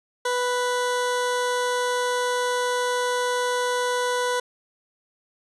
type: tone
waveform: 20% pulse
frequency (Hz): 493.9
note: B4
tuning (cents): 0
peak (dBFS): -17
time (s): 0.25-4.4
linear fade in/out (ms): 5
effects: resampled to 24000 Hz + 9-bit